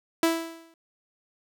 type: tone with exponential decay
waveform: sawtooth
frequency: 329.6 Hz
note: E4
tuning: in tune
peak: -14 dBFS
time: 0.23-0.74 s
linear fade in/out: 2 ms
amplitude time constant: 110 ms
effects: none